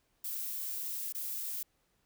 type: noise with dropouts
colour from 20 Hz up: violet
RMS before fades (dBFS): -38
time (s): 0.24-1.63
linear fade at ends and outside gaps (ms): 5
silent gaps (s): 1.125-1.147
effects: pink hiss -75 dBFS RMS until 2.05 s